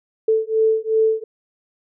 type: beating tone pair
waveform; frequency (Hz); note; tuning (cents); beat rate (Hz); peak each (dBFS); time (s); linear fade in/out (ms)
sine; 440 / 442.7; A4 / A4; 0 / +11; 2.7; -18 / -18; 0.28-1.24; 5
effects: none